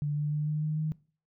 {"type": "tone with pitch steps", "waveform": "sine", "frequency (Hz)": [146.83, 148.54, 150.26, 152.01, 153.77, 155.56], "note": ["D3", "D3", "D3", "D#3", "D#3", "D#3"], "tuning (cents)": [0, 20, 40, -40, -20, 0], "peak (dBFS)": -27, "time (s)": [0.02, 0.92], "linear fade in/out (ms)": 0, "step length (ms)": 150, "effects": ["noise-tail reverb RT60 0.4 s tail -21 dB re dry"]}